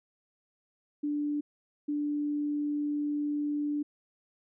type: tone pair in turn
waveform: sine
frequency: 293.7 / 293.7 Hz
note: D4 / D4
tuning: 0 / 0 cents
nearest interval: unison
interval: 0 cents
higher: neither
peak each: -28 dBFS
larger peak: neither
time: 1.03-1.41 / 1.88-3.83 s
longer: second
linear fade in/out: 10 ms
effects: none